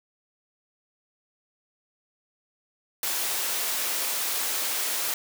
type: high-pass noise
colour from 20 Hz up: white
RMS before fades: -28 dBFS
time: 3.03-5.14 s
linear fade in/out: 2 ms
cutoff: 380 Hz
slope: 12 dB/octave
effects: none